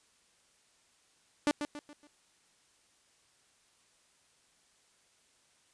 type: tone with echo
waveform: sawtooth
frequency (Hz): 293.7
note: D4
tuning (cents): 0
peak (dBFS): -21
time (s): 1.47-1.51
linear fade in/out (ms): 0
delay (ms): 140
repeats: 4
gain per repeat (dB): -8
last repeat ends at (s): 2.07
effects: white hiss -68 dBFS RMS until 5.73 s + resampled to 22050 Hz